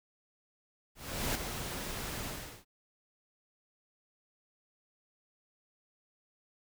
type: noise with ADSR envelope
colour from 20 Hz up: pink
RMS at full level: -32 dBFS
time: 0.95-2.65 s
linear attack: 400 ms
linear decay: 6 ms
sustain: -7 dB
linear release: 400 ms
effects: none